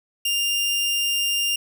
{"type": "tone", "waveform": "sawtooth", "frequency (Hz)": 2799, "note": "F7", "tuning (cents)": 3, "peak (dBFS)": -17, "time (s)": [0.25, 1.56], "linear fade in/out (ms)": 5, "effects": []}